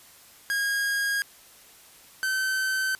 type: tone pair in turn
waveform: 45% pulse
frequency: 1633 / 1537.5 Hz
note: G#6 / G6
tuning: -30 / -34 cents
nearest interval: minor second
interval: 104 cents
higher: first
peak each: -24 dBFS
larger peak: neither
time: 0.5-1.22 / 2.23-2.95 s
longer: neither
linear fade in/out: 0 ms
effects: white hiss -52 dBFS RMS until 2.99 s + resampled to 32000 Hz